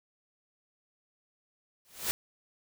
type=noise with exponential growth; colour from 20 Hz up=white; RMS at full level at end=-27 dBFS; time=1.85-2.11 s; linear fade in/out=0 ms; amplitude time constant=55 ms; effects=none